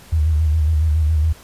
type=tone with vibrato; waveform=sine; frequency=77.8 Hz; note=D#2; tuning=in tune; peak=-13 dBFS; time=0.12-1.33 s; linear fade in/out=10 ms; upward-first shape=square; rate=7.2 Hz; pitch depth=56 cents each way; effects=pink hiss -44 dBFS RMS until 1.43 s + resampled to 32000 Hz